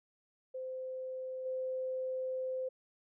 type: tone with level steps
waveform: sine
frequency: 517 Hz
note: C5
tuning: 21 cents flat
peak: -38 / -34 dBFS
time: 0.54-2.69 s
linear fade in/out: 10 ms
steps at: 1.45 s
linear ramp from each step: 10 ms
effects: none